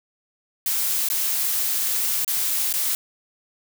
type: noise with dropouts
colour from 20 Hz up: blue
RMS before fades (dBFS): -23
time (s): 0.66-2.95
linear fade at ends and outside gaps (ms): 1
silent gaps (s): 1.087-1.1 / 2.247-2.278 / 2.727-2.738
effects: none